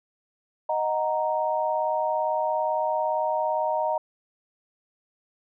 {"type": "chord", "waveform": "sine", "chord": "D# minor", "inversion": "none", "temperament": "equal", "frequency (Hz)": [622.3, 740, 932.3], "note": ["D#5", "F#5", "A#5"], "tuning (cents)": [0, 0, 0], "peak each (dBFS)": [-26, -30, -26], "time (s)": [0.69, 3.98], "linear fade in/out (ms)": 5, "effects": []}